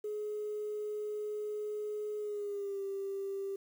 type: tone with pitch glide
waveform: sine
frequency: 421.4 to 393.2 Hz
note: G#4 to G4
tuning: +25 to +5 cents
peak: -34 dBFS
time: 0.04-3.56 s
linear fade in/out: 5 ms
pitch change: -120 cents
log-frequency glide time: 2.19-2.82 s
effects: tanh soft clip ceiling -31 dBFS + 10-bit